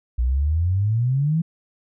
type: exponential sweep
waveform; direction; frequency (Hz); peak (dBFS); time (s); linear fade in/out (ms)
sine; up; 58.27 to 168.3; -17; 0.18-1.42; 10
effects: none